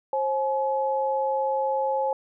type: tone pair together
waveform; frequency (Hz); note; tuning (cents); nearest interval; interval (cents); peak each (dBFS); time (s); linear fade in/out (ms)
sine; 534 / 850.4; C5 / G#5; +35 / +41; minor sixth; 806; -25; 0.13-2.13; 2
effects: none